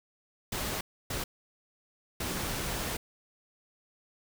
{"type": "noise bursts at uneven times", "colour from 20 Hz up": "pink", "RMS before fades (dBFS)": -34, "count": 3, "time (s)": [[0.52, 0.81], [1.1, 1.24], [2.2, 2.97]], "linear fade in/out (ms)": 5, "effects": []}